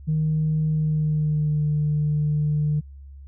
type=tone with pitch glide; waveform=sine; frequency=155.56 to 150 Hz; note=D#3 to D3; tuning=0 to +37 cents; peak=-18 dBFS; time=0.07-2.81 s; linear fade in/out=20 ms; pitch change=-63 cents; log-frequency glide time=0.68-1.64 s; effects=tanh soft clip ceiling -15 dBFS + added 69 Hz sine -39 dBFS peak until 3.27 s